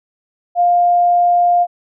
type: tone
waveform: sine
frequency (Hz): 703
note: F5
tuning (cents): +11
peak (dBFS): -9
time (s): 0.55-1.67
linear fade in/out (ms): 50
effects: none